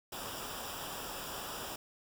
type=noise with comb filter; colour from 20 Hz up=pink; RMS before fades=-42 dBFS; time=0.12-1.76 s; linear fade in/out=5 ms; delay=0.47 ms; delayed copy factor=-0.7; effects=none